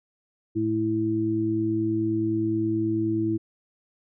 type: harmonic tone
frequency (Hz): 109.5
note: A2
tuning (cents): -8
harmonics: 1 / 2 / 3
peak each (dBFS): -30 / -32 / -23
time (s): 0.55-3.38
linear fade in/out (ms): 20
effects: none